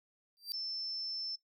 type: tone with exponential growth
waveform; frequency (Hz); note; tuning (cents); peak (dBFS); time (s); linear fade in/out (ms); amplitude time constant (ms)
45% pulse; 4699; D8; 0; -32; 0.37-0.52; 0; 32
type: tone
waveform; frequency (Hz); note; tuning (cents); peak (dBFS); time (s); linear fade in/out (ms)
sine; 5310; E8; +12; -36; 0.53-1.36; 10
effects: noise-tail reverb RT60 0.1 s tail -18 dB re dry